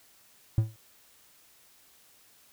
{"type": "tone with exponential decay", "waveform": "triangle", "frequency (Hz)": 110.1, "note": "A2", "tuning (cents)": 2, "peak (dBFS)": -15, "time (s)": [0.58, 0.76], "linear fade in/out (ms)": 0, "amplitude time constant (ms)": 38, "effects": ["white hiss -60 dBFS RMS until 2.52 s"]}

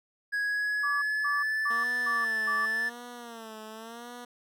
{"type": "tone with pitch glide", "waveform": "triangle", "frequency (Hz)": [1661.2, 1751.9], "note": ["G#6", "A6"], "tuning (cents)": [0, -8], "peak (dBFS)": -25, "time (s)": [0.32, 2.9], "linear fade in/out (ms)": 20, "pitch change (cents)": 92, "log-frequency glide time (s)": [0.42, 1.61]}
{"type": "tone bursts", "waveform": "sine", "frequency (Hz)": 1157, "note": "D6", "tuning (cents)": -26, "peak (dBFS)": -29, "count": 5, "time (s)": [0.83, 2.66], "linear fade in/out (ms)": 10, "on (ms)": 190, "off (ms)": 220}
{"type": "tone with vibrato", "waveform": "10% pulse", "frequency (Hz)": 229.7, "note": "A#3", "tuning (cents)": -25, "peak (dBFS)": -33, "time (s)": [1.7, 4.25], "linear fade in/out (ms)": 5, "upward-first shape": "sine", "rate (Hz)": 0.91, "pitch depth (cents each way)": 100}
{"effects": []}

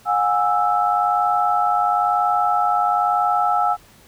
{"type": "tone cluster", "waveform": "sine", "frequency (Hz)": [719, 820, 1318], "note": ["F#5", "G#5", "E6"], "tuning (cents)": [-50, -22, -1], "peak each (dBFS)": -20, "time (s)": [0.05, 3.77], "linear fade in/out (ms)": 50, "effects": ["pink hiss -50 dBFS RMS until 4.07 s"]}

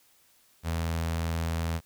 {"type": "tone with notch filter", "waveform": "sawtooth", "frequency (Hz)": 82.41, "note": "E2", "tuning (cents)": 0, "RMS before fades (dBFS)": -30, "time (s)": [0.63, 1.81], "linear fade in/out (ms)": 50, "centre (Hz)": 340, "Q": 1.9, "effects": ["white hiss -63 dBFS RMS until 1.85 s"]}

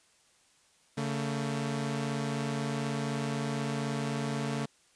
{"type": "tone pair together", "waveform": "sawtooth", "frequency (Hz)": [141.6, 224.4], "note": ["C#3", "A3"], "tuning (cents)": [37, 34], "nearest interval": "minor sixth", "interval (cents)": 797, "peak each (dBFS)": [-29, -30], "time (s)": [0.97, 4.66], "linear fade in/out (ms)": 10, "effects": ["white hiss -65 dBFS RMS until 4.95 s", "resampled to 22050 Hz"]}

